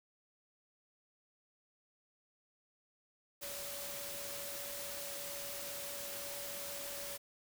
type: tone in noise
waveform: sine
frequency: 568 Hz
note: C#5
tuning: 42 cents sharp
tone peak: -49 dBFS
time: 3.41-7.18 s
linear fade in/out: 20 ms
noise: white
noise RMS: -44 dBFS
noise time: 3.41-7.18 s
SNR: -8 dB
effects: none